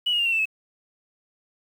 sine tone with pitch steps, 2943 / 2869 / 2797 / 2727 / 2659 / 2592 Hz, F#7 / F7 / F7 / F7 / E7 / E7, -10 / +46 / +2 / -42 / +14 / -30 cents, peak -19 dBFS, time 0.06-0.456 s, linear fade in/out 10 ms, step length 66 ms, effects tanh soft clip ceiling -15 dBFS + 8-bit

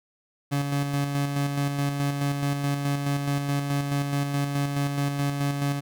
30% pulse tone with tremolo, 141.7 Hz, C#3, 38 cents sharp, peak -20 dBFS, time 0.51-5.81 s, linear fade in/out 20 ms, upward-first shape square, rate 4.7 Hz, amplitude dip 40%, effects none

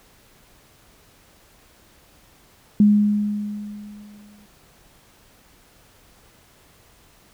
sine tone with exponential decay, 207.7 Hz, G#3, in tune, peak -9 dBFS, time 2.8-4.46 s, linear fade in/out 2 ms, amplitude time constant 360 ms, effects pink hiss -54 dBFS RMS until 7.33 s

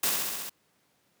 white noise with echo, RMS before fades -26 dBFS, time 0.03-0.1 s, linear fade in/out 5 ms, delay 66 ms, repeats 6, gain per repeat -2 dB, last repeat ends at 0.496 s, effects pink hiss -69 dBFS RMS until 1.2 s + high-pass 150 Hz 12 dB/octave

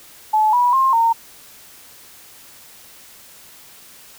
sine tone with pitch steps, 862 / 976 / 1062 / 917 Hz, A5 / B5 / C6 / A#5, -36 / -21 / +25 / -29 cents, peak -12 dBFS, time 0.33-1.13 s, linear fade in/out 10 ms, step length 200 ms, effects white hiss -44 dBFS RMS until 4.18 s

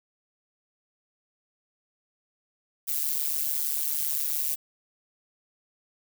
violet noise with amplitude modulation, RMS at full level -24 dBFS, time 2.87-4.56 s, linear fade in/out 20 ms, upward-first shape sine, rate 147 Hz, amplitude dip 100%, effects none

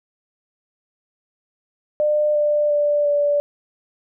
sine tone with pitch steps, 600 / 593.5 / 587 / 580.6 Hz, D5 / D5 / D5 / D5, +37 / +18 / -1 / -20 cents, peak -15 dBFS, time 2-3.4 s, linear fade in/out 0 ms, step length 350 ms, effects none

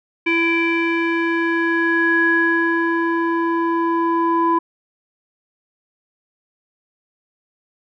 square tone with low-pass filter sweep, 334.1 Hz, E4, 23 cents sharp, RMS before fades -18 dBFS, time 0.26-4.59 s, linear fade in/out 10 ms, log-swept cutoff 2400 to 1100 Hz, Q 8.2, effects none

